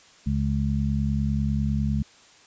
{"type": "harmonic tone", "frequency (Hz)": 70, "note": "C#2", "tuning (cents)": 18, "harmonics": [1, 2, 3], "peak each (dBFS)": [-26, -26, -26], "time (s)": [0.26, 2.03], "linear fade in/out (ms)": 10, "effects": ["white hiss -53 dBFS RMS until 2.46 s", "resampled to 16000 Hz"]}